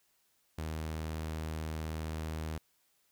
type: tone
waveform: sawtooth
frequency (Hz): 78.9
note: D#2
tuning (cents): +25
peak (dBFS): -32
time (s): 0.58-2.58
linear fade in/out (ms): 5
effects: white hiss -73 dBFS RMS until 3.11 s